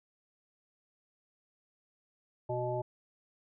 harmonic tone, 123.47 Hz, B2, in tune, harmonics 1 / 3 / 5 / 7, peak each -37 / -37 / -35 / -39 dBFS, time 2.49-2.82 s, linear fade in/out 10 ms, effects none

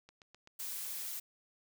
click train, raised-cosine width 0.2 ms, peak -38 dBFS, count 8, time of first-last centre 0.09-0.986 s, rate 7.81 Hz
blue noise, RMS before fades -41 dBFS, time 0.59-1.2 s, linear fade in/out 10 ms
effects none

